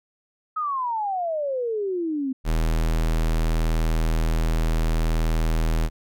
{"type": "exponential sweep", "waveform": "sine", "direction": "down", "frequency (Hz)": [1286, 256.5], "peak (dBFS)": -23, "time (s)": [0.56, 2.33], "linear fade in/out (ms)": 10}
{"type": "tone", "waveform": "square", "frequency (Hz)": 40.33, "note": "E1", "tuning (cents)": -37, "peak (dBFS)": -20, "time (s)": [2.44, 5.9], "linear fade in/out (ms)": 50}
{"effects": []}